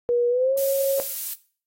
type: tone with pitch glide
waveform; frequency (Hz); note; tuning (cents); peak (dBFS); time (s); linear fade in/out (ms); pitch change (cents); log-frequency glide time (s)
sine; 481.2 to 546.4; B4 to C#5; -45 to -25; -18; 0.09-1; 0; +220; 0.29-0.56
type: noise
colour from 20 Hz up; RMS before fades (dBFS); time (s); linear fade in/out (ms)
violet; -28; 0.57-1.34; 5
effects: noise-tail reverb RT60 0.4 s tail -17 dB re dry + AAC 48 kbps